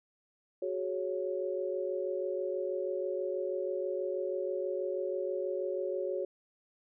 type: chord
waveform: sine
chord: F# suspended second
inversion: none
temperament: just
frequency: 370 / 416.2 / 555 Hz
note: F#4 / G#4 / C#5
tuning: 0 / +4 / +2 cents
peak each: -35 / -38 / -35 dBFS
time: 0.62-6.25 s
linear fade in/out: 5 ms
effects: none